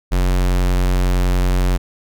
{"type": "tone", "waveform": "square", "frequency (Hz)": 45.4, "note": "F#1", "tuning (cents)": -32, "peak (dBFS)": -14, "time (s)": [0.11, 1.78], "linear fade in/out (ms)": 20, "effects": []}